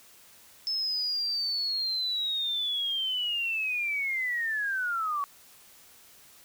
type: linear sweep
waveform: sine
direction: down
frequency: 5260 to 1113 Hz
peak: -27 dBFS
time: 0.67-5.24 s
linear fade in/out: 0 ms
effects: white hiss -55 dBFS RMS until 6.44 s